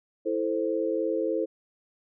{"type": "chord", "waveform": "sine", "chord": "A minor", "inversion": "second", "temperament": "equal", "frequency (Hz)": [329.6, 440, 523.3], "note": ["E4", "A4", "C5"], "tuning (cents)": [0, 0, 0], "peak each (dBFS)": -29, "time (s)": [0.25, 1.46], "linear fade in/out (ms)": 20, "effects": []}